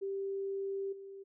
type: tone with level steps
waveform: sine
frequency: 392 Hz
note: G4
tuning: in tune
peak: -34 / -45 dBFS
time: 0.01-1.24 s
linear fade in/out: 20 ms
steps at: 0.92 s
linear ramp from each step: 10 ms
effects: none